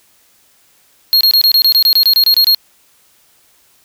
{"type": "tone bursts", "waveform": "square", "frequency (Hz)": 4270, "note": "C8", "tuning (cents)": 34, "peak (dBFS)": -7, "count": 14, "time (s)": [1.13, 2.547], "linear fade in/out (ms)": 0, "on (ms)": 78, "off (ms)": 25, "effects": ["white hiss -52 dBFS RMS until 3.84 s"]}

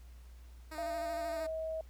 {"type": "tone with vibrato", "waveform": "10% pulse", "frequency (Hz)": 310.2, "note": "D#4", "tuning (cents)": -5, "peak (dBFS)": -35, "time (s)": [0.71, 1.47], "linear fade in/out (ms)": 10, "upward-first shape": "square", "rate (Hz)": 13, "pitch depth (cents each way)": 29}
{"type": "tone with pitch glide", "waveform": "sine", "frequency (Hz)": [678, 639.9], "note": ["E5", "D#5"], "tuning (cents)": [49, 48], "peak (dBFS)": -35, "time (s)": [0.78, 1.81], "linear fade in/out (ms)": 2, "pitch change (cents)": -101, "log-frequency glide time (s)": [1.28, 1.46]}
{"effects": ["added 60 Hz sine -50 dBFS peak until 1.89 s", "pink hiss -66 dBFS RMS until 1.89 s"]}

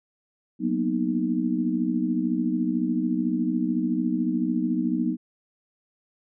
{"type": "chord", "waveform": "sine", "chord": "B major seventh", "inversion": "second", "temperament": "equal", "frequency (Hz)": [185, 233.1, 246.9, 311.1], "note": ["F#3", "A#3", "B3", "D#4"], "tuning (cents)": [0, 0, 0, 0], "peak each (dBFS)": [-29, -29, -26, -27], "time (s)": [0.59, 5.17], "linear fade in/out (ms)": 50, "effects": []}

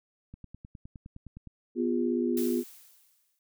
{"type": "click train", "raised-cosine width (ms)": 5, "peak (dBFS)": -32, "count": 12, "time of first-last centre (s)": [0.34, 1.473], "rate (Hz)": 9.71}
{"type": "chord", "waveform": "sine", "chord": "F diminished", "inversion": "second", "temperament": "equal with one note detuned", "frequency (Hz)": [246.9, 349.2, 406.1], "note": ["Cb4", "F4", "Ab4"], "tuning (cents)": [0, 0, -39], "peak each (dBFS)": [-28, -29, -33], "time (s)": [1.75, 2.64], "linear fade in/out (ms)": 50}
{"type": "noise with exponential decay", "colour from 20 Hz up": "blue", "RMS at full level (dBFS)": -37, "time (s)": [2.37, 3.39], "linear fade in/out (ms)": 2, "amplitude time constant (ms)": 220}
{"effects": []}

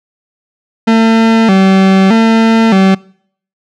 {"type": "tone with vibrato", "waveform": "40% pulse", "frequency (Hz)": 207.7, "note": "G#3", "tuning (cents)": 0, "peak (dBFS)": -4, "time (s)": [0.87, 2.95], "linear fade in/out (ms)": 10, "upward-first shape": "square", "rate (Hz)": 0.81, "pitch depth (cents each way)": 140, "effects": ["noise-tail reverb RT60 0.6 s tail -24 dB re dry", "low-pass 4000 Hz 12 dB/octave"]}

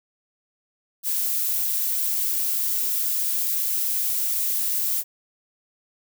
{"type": "noise", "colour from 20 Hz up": "violet", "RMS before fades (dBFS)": -24, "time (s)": [1.03, 5.04], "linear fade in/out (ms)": 50, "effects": []}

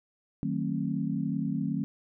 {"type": "chord", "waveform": "sine", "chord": "D# diminished seventh", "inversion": "none", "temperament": "just", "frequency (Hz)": [155.56, 186.68, 224, 268.8], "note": ["D#3", "F#3", "A3", "C4"], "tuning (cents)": [0, 16, 31, 47], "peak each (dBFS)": -33, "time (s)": [0.43, 1.84], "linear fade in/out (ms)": 0, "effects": []}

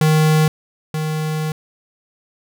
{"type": "tone pair in turn", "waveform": "square", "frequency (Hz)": [155.56, 155.56], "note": ["D#3", "D#3"], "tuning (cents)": [0, 0], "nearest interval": "unison", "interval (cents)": 0, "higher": "neither", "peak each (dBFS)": [-12, -20], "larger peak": "first", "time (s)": [[0.01, 0.48], [0.94, 1.52]], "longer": "second", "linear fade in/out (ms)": 2, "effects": []}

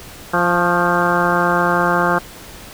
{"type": "harmonic tone with a mistuned harmonic", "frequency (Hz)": 174.61, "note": "F3", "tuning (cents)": 0, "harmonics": [1, 2, 3, 4, 5, 6, 7, 8, 9], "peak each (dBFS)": [-22, -22, -22, -22, -22, -22, -22, -22, -22], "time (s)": [0.33, 2.19], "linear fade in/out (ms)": 10, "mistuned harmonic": 6, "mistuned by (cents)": 48, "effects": ["pink hiss -37 dBFS RMS until 2.73 s"]}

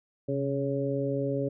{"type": "harmonic tone with a mistuned harmonic", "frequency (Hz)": 139.2, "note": "C#3", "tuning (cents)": 8, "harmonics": [1, 2, 3, 4], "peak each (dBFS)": [-32, -32, -32, -32], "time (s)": [0.28, 1.49], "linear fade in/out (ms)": 10, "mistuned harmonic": 1, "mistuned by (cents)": -58, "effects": []}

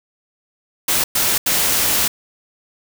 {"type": "noise bursts at uneven times", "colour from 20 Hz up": "white", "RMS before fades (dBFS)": -17, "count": 3, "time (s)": [[0.88, 1.04], [1.15, 1.38], [1.46, 2.08]], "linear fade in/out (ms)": 5, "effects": []}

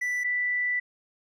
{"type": "tone pair in turn", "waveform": ["triangle", "sine"], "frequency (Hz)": [1975.5, 1975.5], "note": ["B6", "B6"], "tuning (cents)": [0, 0], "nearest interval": "unison", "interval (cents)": 0, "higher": "neither", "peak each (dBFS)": -24, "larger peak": "neither", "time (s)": [[0.01, 0.24], [0.24, 0.8]], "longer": "second", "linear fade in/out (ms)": 10, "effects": []}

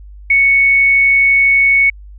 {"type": "tone", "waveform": "sine", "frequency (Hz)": 2217, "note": "C#7", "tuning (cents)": 0, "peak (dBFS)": -7, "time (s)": [0.3, 1.9], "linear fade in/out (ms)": 5, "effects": ["added 50 Hz sine -32 dBFS peak until 2.18 s"]}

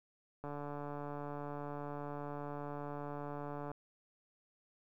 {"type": "click train", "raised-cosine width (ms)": 1, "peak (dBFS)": -30, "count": 476, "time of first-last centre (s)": [0.44, 3.716], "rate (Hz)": 145, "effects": ["12-bit"]}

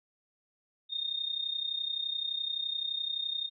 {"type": "tone with amplitude modulation", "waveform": "sine", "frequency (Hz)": 3674, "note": "A#7", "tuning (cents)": -26, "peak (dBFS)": -28, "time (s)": [0.89, 3.5], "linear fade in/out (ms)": 50, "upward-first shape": "sine", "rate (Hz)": 31.7, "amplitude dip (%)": 75, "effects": []}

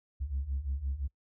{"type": "beating tone pair", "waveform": "sine", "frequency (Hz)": [65, 70.8], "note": ["C2", "C#2"], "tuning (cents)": [-11, 37], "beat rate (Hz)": 5.8, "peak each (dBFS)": [-35, -32], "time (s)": [0.2, 1.08], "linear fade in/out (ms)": 20, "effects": ["noise-tail reverb RT60 0.1 s tail -25 dB re dry", "tanh soft clip ceiling -26 dBFS"]}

